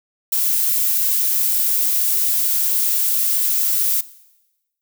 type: noise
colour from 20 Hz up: violet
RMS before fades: -18 dBFS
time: 0.32-4.01 s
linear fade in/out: 5 ms
effects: noise-tail reverb RT60 1.0 s tail -19 dB re dry